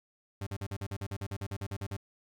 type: tone bursts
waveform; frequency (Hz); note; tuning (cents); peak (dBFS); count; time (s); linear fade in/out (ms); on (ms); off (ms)
40% pulse; 98; G2; 0; -34; 16; 0.41-1.967; 5; 57; 43
effects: none